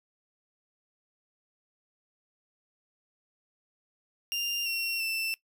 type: tone with pitch steps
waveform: 30% pulse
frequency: 2794 / 2730 / 2668 Hz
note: F7 / F7 / E7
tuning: 0 / -40 / +20 cents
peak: -26 dBFS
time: 4.32-5.34 s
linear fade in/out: 0 ms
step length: 340 ms
effects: noise-tail reverb RT60 0.1 s tail -21 dB re dry